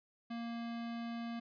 square tone, 233.1 Hz, A#3, in tune, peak -40 dBFS, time 0.3-1.4 s, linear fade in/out 10 ms, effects resampled to 11025 Hz

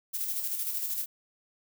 violet noise with tremolo, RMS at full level -31 dBFS, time 0.13-1.06 s, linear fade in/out 20 ms, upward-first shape square, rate 13 Hz, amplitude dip 40%, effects none

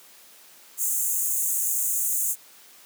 pink high-pass noise, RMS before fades -25 dBFS, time 0.77-2.36 s, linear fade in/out 50 ms, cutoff 6500 Hz, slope 96 dB/octave, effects white hiss -51 dBFS RMS until 2.85 s + high-pass 200 Hz 12 dB/octave

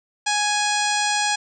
harmonic tone with a mistuned harmonic, 832 Hz, G#5, 3 cents sharp, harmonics 1 / 2 / 3 / 4 / 5 / 6 / 7 / 8 / 9 / 10, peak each -23 / -26 / -28 / -29 / -30 / -31 / -31 / -32 / -33 / -33 dBFS, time 0.26-1.36 s, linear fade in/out 10 ms, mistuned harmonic 8, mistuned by +54 cents, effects none

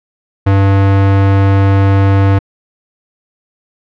square tone, 98 Hz, G2, in tune, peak -7 dBFS, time 0.46-2.39 s, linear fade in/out 10 ms, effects low-pass 2000 Hz 12 dB/octave

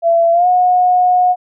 sine tone with pitch glide, 673 to 725.5 Hz, E5 to F#5, +36 to -34 cents, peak -8 dBFS, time 0.02-1.36 s, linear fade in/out 50 ms, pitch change +130 cents, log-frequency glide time 0.32-0.47 s, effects none

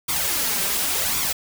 white noise with flanger, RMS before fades -23 dBFS, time 0.08-1.33 s, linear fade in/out 10 ms, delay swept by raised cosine 0.85 to 5.15 ms, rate 0.91 Hz, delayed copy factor +0.65, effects none

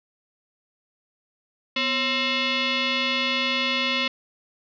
sine tone with frequency modulation, 249 Hz, B3, 14 cents sharp, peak -21 dBFS, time 1.76-4.08 s, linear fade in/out 5 ms, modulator 794 Hz, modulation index 4.6, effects none

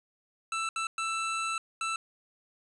25% pulse tone bursts at uneven times, 1327 Hz, E6, 11 cents sharp, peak -26 dBFS, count 4, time 0.52-0.69 / 0.76-0.87 / 0.98-1.58 / 1.81-1.96 s, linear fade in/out 2 ms, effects resampled to 24000 Hz + 9-bit

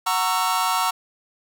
45% pulse chord, F# dominant seventh, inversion none, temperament just, 740 / 925 / 1110 / 1332 Hz, F#5 / A#5 / C#6 / E6, 0 / -14 / +2 / +18 cents, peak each -27 / -24 / -26 / -25 dBFS, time 0.06-0.91 s, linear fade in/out 10 ms, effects none

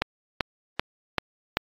click train, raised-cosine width 0.3 ms, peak -6 dBFS, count 5, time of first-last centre 0.02-1.57 s, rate 2.58 Hz, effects AAC 32 kbps

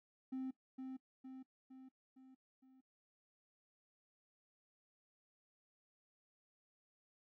triangle tone with echo, 261.6 Hz, C4, in tune, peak -37 dBFS, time 0.32-0.51 s, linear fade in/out 10 ms, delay 460 ms, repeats 5, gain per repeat -5 dB, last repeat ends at 2.81 s, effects noise-tail reverb RT60 0.1 s tail -19 dB re dry + tanh soft clip ceiling -35 dBFS

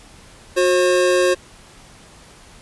square tone pair together, 362.8 / 535.9 Hz, F#4 / C5, -34 / +41 cents, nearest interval perfect fifth, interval 675 cents, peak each -17 dBFS, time 0.56-1.35 s, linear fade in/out 20 ms, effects pink hiss -45 dBFS RMS until 2.61 s + resampled to 24000 Hz

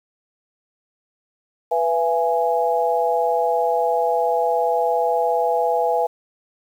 sine chord, E major, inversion second, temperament equal with one note detuned, 493.9 / 673.5 / 830.6 Hz, B4 / E5 / G#5, 0 / +37 / 0 cents, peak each -21 dBFS, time 1.71-6.07 s, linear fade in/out 10 ms, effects 8-bit

